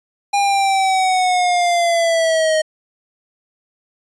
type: linear sweep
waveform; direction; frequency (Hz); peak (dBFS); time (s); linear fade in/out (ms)
square; down; 810 to 622.3; -14; 0.33-2.62; 10
effects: resampled to 22050 Hz